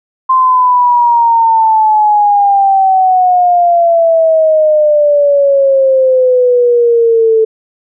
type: exponential sweep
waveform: sine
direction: down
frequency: 1046.5 to 440 Hz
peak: -5 dBFS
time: 0.29-7.45 s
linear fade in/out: 10 ms
effects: none